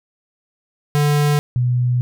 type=tone pair in turn; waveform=square / sine; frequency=146.83 / 123.47 Hz; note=D3 / B2; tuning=0 / 0 cents; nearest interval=minor third; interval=300 cents; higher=first; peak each=-14 dBFS; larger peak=neither; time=0.95-1.39 / 1.56-2.01 s; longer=second; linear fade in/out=0 ms; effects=none